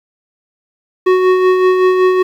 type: tone with tremolo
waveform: square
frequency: 370 Hz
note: F#4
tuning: in tune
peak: -7 dBFS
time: 1.06-2.23 s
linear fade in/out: 10 ms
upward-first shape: sine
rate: 5.3 Hz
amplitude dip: 40%
effects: low-pass 2000 Hz 12 dB/octave + 7-bit